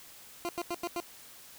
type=tone bursts; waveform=20% pulse; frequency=346.2 Hz; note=F4; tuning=15 cents flat; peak=-27 dBFS; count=5; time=0.45-1.001 s; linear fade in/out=0 ms; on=39 ms; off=89 ms; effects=white hiss -52 dBFS RMS until 1.58 s